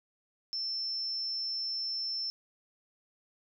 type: tone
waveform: sine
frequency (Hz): 5340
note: E8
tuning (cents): +22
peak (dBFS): -32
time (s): 0.53-2.3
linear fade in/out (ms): 0
effects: none